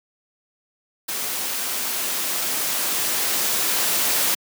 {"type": "noise with level ramp", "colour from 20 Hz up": "white", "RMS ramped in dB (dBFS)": [-27, -20], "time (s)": [1.08, 4.35], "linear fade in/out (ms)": 10, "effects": ["high-pass 200 Hz 12 dB/octave"]}